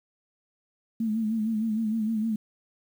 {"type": "tone with vibrato", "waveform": "sine", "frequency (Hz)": 220, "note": "A3", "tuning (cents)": 0, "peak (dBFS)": -24, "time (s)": [1, 2.36], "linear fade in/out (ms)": 5, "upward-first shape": "sine", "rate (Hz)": 6.5, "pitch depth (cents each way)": 62, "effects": ["9-bit"]}